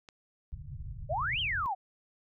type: click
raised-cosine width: 0.2 ms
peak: -31 dBFS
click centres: 0.088 s
type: low-pass noise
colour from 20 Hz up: white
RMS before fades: -41 dBFS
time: 0.52-1.66 s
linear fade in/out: 0 ms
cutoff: 140 Hz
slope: 48 dB/octave
type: exponential two-way sweep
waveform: sine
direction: up then down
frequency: 554.4 to 3251 to 712 Hz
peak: -29 dBFS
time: 1.09-1.75 s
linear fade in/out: 20 ms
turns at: 1.4 s
effects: none